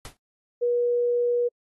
pink noise with exponential decay, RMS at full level -34 dBFS, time 0.05-0.17 s, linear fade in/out 1 ms, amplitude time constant 26 ms
sine tone, 482.4 Hz, B4, 41 cents flat, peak -20 dBFS, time 0.61-1.49 s, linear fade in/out 20 ms
effects AAC 32 kbps

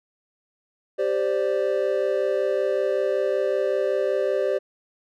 triangle chord, G suspended fourth, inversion none, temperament just, 392 / 522.7 / 588 Hz, G4 / C5 / D5, 0 / -2 / +2 cents, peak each -23 dBFS, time 0.98-4.59 s, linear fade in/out 20 ms, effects none

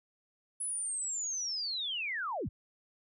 sine linear sweep, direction down, 10310 to 33.19 Hz, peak -33 dBFS, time 0.6-2.49 s, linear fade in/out 10 ms, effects none

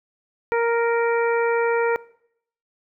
harmonic tone, 466.2 Hz, A#4, in tune, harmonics 1 / 2 / 3 / 4 / 5, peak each -19 / -25 / -29 / -31 / -33 dBFS, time 0.52-1.96 s, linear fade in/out 0 ms, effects noise-tail reverb RT60 0.7 s tail -21 dB re dry

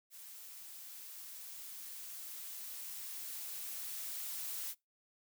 blue noise with level ramp, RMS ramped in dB -52 to -41 dBFS, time 0.1-4.75 s, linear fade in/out 50 ms, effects noise-tail reverb RT60 0.2 s tail -23 dB re dry

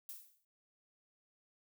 violet noise with exponential decay, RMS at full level -44 dBFS, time 0.09-0.45 s, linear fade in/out 2 ms, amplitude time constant 77 ms, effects none

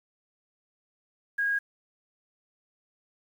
sine tone, 1637 Hz, G#6, 25 cents flat, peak -24 dBFS, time 1.38-1.59 s, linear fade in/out 10 ms, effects 9-bit

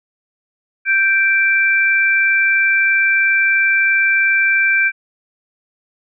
sine tone pair together, 1568 / 2345 Hz, G6 / D7, 0 / -3 cents, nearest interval perfect fifth, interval 697 cents, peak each -14 dBFS, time 0.85-4.92 s, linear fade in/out 50 ms, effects none

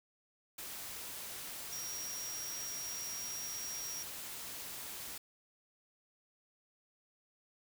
sine tone in noise, 5660 Hz, F8, 22 cents sharp, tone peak -41 dBFS, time 1.72-4.03 s, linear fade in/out 5 ms, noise white, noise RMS -45 dBFS, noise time 0.58-5.18 s, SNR +1 dB, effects none

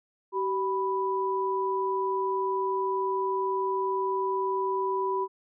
sine tone pair together, 383.3 / 987.8 Hz, G4 / B5, -39 / 0 cents, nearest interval octave + major third, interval 1639 cents, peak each -28 dBFS, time 0.32-5.28 s, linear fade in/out 50 ms, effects none

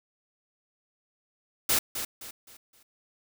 white noise with echo, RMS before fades -24 dBFS, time 1.69-1.79 s, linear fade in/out 5 ms, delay 260 ms, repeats 4, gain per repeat -9 dB, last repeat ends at 2.83 s, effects none

